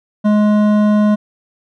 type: tone with hard clipping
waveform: triangle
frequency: 210 Hz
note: G#3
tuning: 19 cents sharp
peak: -11 dBFS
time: 0.24-1.16 s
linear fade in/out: 20 ms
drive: 15 dB
effects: none